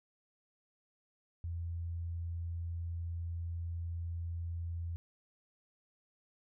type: tone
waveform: sine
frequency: 84.7 Hz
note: E2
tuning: 48 cents sharp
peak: -36 dBFS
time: 1.44-4.96 s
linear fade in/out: 0 ms
effects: none